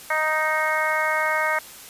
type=harmonic tone; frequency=311.1 Hz; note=D#4; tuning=in tune; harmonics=2 / 3 / 4 / 5 / 6 / 7; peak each=-27 / -27 / -27 / -27 / -27 / -27 dBFS; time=0.1-1.59 s; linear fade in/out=5 ms; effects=white hiss -42 dBFS RMS until 1.89 s + resampled to 32000 Hz

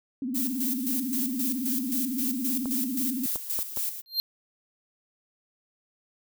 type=tone with vibrato; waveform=sine; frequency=254.4 Hz; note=C4; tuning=48 cents flat; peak=-28 dBFS; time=0.22-3.26 s; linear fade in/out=2 ms; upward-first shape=sine; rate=18 Hz; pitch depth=160 cents each way
type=noise with tremolo; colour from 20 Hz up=violet; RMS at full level=-29 dBFS; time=0.34-4.02 s; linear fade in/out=20 ms; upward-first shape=square; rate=3.8 Hz; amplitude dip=65%
type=clicks; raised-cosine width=1 ms; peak=-23 dBFS; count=4; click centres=2.657 / 3.358 / 3.59 / 3.773 s
type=tone with exponential growth; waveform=square; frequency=4186 Hz; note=C8; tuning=in tune; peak=-20 dBFS; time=4.06-4.2 s; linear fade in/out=0 ms; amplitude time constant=30 ms
effects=none

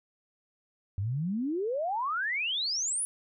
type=exponential sweep; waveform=sine; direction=up; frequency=92.1 to 10548 Hz; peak=-28 dBFS; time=0.98-3.05 s; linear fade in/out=0 ms; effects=none

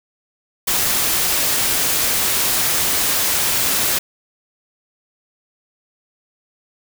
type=noise; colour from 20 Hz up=white; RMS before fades=-18 dBFS; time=0.67-3.99 s; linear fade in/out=10 ms; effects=none

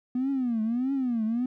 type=tone with vibrato; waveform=triangle; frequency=245 Hz; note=B3; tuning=14 cents flat; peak=-21 dBFS; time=0.15-1.46 s; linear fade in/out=5 ms; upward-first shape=triangle; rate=1.6 Hz; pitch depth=230 cents each way; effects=tanh soft clip ceiling -21 dBFS

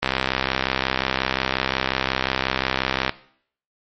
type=click train; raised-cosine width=0.3 ms; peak=-3 dBFS; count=202; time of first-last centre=0.03-3.094 s; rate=65.6 Hz; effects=noise-tail reverb RT60 0.6 s tail -18 dB re dry + MP3 32 kbps

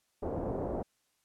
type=low-pass noise; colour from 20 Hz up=white; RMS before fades=-35 dBFS; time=0.22-0.83 s; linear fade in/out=10 ms; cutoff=670 Hz; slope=24 dB/octave; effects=white hiss -75 dBFS RMS until 1.24 s + low-pass 11000 Hz 12 dB/octave

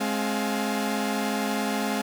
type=tone cluster; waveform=sawtooth; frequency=209.7 / 266.5 / 701 / 851 Hz; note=G#3 / C4 / F5 / G#5; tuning=+17 / +32 / +6 / +42 cents; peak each=-24 / -26 / -29 / -31 dBFS; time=0-2.02 s; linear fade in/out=10 ms; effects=none

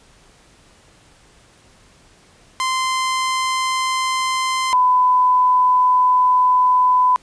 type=tone pair in turn; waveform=sawtooth / sine; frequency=1039 / 1002.6 Hz; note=C6 / B5; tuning=-12 / +26 cents; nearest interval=minor second; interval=62 cents; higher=first; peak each=-14 / -11 dBFS; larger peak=second; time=2.6-4.73 / 4.73-7.16 s; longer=second; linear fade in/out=0 ms; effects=pink hiss -51 dBFS RMS until 7.22 s + resampled to 22050 Hz

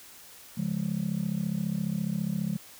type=chord; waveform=sine; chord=Db major; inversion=none; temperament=just; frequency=138.59 / 173.24 / 207.9 Hz; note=Db3 / F3 / Ab3; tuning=0 / -14 / +2 cents; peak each=-34 / -29 / -30 dBFS; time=0.57-2.57 s; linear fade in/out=10 ms; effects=tanh soft clip ceiling -21 dBFS + white hiss -50 dBFS RMS until 2.79 s

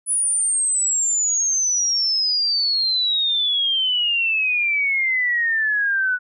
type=exponential sweep; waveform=sine; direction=down; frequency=10000 to 1472 Hz; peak=-17 dBFS; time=0.06-6.19 s; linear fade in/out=50 ms; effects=none

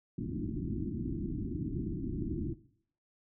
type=low-pass noise; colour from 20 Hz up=white; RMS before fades=-36 dBFS; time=0.18-2.54 s; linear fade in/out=5 ms; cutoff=350 Hz; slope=96 dB/octave; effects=noise-tail reverb RT60 0.6 s tail -17 dB re dry

